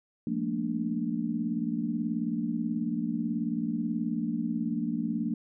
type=chord; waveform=sine; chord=Bb major seventh; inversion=second; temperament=equal with one note detuned; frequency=174.61 / 214.7 / 233.1 / 293.7 Hz; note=F3 / A3 / Bb3 / D4; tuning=0 / -42 / 0 / 0 cents; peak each=-35 / -34 / -31 / -34 dBFS; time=0.27-5.34 s; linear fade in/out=2 ms; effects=none